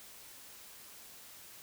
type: silence
effects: white hiss -53 dBFS RMS until 1.62 s